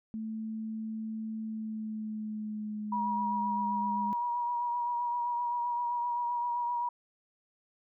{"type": "tone with pitch glide", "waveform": "sine", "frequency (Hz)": [220, 206.5], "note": ["A3", "G#3"], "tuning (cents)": [0, -10], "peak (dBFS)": -34, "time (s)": [0.14, 4.13], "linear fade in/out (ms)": 0, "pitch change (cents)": -110, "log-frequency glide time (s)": [1.42, 3.67]}
{"type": "tone with vibrato", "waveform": "sine", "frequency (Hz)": 960, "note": "B5", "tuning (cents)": -49, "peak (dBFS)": -29, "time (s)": [2.92, 6.89], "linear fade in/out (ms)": 5, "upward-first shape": "triangle", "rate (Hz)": 7.7, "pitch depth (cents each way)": 28}
{"effects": []}